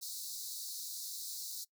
pink high-pass noise, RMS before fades -43 dBFS, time 0.01-1.65 s, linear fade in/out 20 ms, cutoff 3900 Hz, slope 96 dB/octave, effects noise-tail reverb RT60 0.1 s tail -21 dB re dry

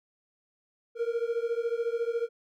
triangle beating tone pair, 460.9 / 474.9 Hz, A#4 / A#4, -20 / +32 cents, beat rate 14 Hz, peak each -28 / -29 dBFS, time 0.95-2.29 s, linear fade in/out 50 ms, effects none

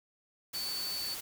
sine tone in noise, 4494 Hz, C#8, 23 cents sharp, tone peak -35 dBFS, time 0.54-1.15 s, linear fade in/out 10 ms, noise white, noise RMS -41 dBFS, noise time 0.53-1.21 s, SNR +3 dB, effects none

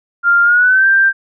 sine tone with pitch glide, 1396.9 to 1577.1 Hz, F6 to G6, 0 to +10 cents, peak -7 dBFS, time 0.23-1.13 s, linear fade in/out 50 ms, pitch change +210 cents, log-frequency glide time 0.43-0.87 s, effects none

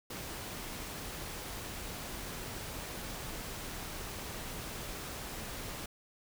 pink noise, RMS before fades -42 dBFS, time 0.1-5.86 s, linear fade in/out 5 ms, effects none

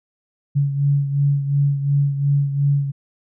sine beating tone pair, 141 / 143.8 Hz, C#3 / D3, +30 / -36 cents, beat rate 2.8 Hz, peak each -16 / -23 dBFS, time 0.55-2.92 s, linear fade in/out 20 ms, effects none

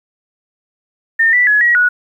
sine tone with pitch steps, 1817 / 1968 / 1691 / 1911 / 1463 Hz, A#6 / B6 / G#6 / A#6 / F#6, -45 / -7 / +31 / +43 / -20 cents, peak -8 dBFS, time 1.19-1.89 s, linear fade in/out 10 ms, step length 140 ms, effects 8-bit

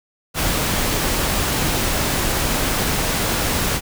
pink noise, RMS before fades -20 dBFS, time 0.34-3.81 s, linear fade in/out 50 ms, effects none

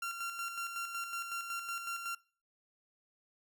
30% pulse tone with tremolo, 1377 Hz, F6, 25 cents flat, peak -33 dBFS, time 0.02-2.15 s, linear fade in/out 5 ms, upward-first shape square, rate 5.4 Hz, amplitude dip 45%, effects noise-tail reverb RT60 0.4 s tail -23 dB re dry

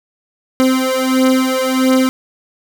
30% pulse beating tone pair, 259.3 / 260.8 Hz, C4 / C4, -15 / -5 cents, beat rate 1.5 Hz, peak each -12 dBFS, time 0.6-2.09 s, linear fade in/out 0 ms, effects none

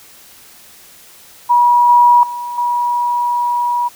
sine tone with level steps, 965 Hz, B5, 40 cents flat, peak -7 / -5 / -21 / -13 dBFS, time 1.49-3.89 s, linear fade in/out 20 ms, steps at 1.89 / 2.23 / 2.58 s, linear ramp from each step 2 ms, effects white hiss -42 dBFS RMS until 3.95 s

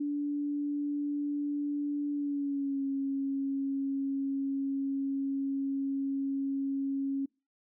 sine tone with pitch glide, 290 to 273.9 Hz, D4 to C#4, -22 to -21 cents, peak -29 dBFS, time 0-7.26 s, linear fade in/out 10 ms, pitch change -99 cents, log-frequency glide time 2.12-2.83 s, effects noise-tail reverb RT60 0.3 s tail -26 dB re dry

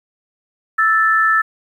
sine tone pair together, 1318.5 / 1760 Hz, E6 / A6, 0 / 0 cents, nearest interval perfect fourth, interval 500 cents, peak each -14 dBFS, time 0.78-1.42 s, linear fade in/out 10 ms, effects 8-bit

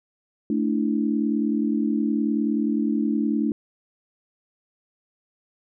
sine chord, A suspended fourth, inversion none, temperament equal with one note detuned, 220 / 290.5 / 329.6 Hz, A3 / D4 / E4, 0 / -19 / 0 cents, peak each -23 / -24 / -28 dBFS, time 0.5-3.52 s, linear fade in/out 2 ms, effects none

